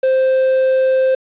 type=tone; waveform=triangle; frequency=523.3 Hz; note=C5; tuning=in tune; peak=-9 dBFS; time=0.03-1.15 s; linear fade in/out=5 ms; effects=resampled to 8000 Hz + 7-bit